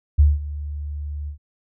sine tone with ADSR envelope, 73.42 Hz, D2, in tune, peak -8 dBFS, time 0.18-1.38 s, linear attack 17 ms, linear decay 190 ms, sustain -18 dB, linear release 100 ms, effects none

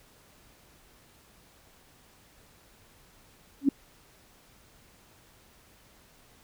sine tone with exponential growth, 277.2 Hz, C#4, in tune, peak -14 dBFS, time 3.61-3.69 s, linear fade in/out 5 ms, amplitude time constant 17 ms, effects pink hiss -59 dBFS RMS until 6.43 s

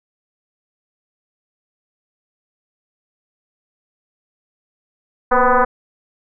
sine tone with frequency modulation, 239 Hz, A#3, 43 cents sharp, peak -10 dBFS, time 5.31-5.65 s, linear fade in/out 10 ms, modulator 250 Hz, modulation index 5, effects none

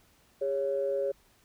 sine tone pair together, 405.4 / 554.4 Hz, G#4 / C#5, -42 / 0 cents, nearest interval perfect fourth, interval 542 cents, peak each -31 / -28 dBFS, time 0.41-1.12 s, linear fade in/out 10 ms, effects tanh soft clip ceiling -19 dBFS + pink hiss -64 dBFS RMS until 1.44 s

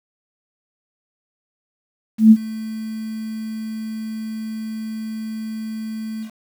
sine tone with ADSR envelope, 220 Hz, A3, in tune, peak -3 dBFS, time 2.18-6.31 s, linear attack 130 ms, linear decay 55 ms, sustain -22 dB, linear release 85 ms, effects 7-bit

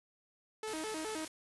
sawtooth tone with vibrato, 370 Hz, F#4, in tune, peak -34 dBFS, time 0.63-1.25 s, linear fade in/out 2 ms, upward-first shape square, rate 4.8 Hz, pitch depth 280 cents each way
white noise, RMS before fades -45 dBFS, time 0.67-1.28 s, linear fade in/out 5 ms
effects resampled to 24000 Hz

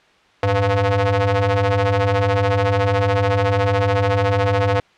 sawtooth ring-modulated tone, 197.4 Hz, G3, 12 cents sharp, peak -8 dBFS, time 0.43-4.8 s, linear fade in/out 2 ms, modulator 303 Hz, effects white hiss -53 dBFS RMS until 4.97 s + low-pass 3000 Hz 12 dB/octave

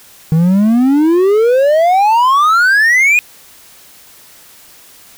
triangle exponential sweep, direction up, 155.56 to 2502 Hz, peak -5 dBFS, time 0.32-3.19 s, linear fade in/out 0 ms, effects white hiss -41 dBFS RMS until 5.17 s

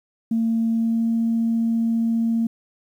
sine tone with pitch glide, 227.1 to 228.7 Hz, A#3 to A#3, -45 to -33 cents, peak -17 dBFS, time 0.31-2.47 s, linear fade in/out 5 ms, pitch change +12 cents, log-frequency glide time 0.71-1.08 s, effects tanh soft clip ceiling -13 dBFS + 9-bit

